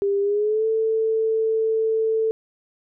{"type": "tone with pitch glide", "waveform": "sine", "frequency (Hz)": [399.6, 443.4], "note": ["G4", "A4"], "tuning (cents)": [33, 13], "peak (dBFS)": -18, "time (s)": [0.02, 2.31], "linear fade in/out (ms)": 0, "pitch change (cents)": 180, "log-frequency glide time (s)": [0.21, 0.66], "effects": []}